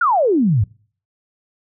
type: exponential sweep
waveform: sine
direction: down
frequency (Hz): 1480 to 92.6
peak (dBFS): -12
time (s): 0.01-0.64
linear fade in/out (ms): 5
effects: noise-tail reverb RT60 0.5 s tail -26 dB re dry